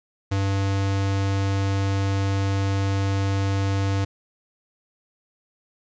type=tone; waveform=square; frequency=98 Hz; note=G2; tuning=in tune; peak=-21 dBFS; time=0.31-4.05 s; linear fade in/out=10 ms; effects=resampled to 16000 Hz + 9-bit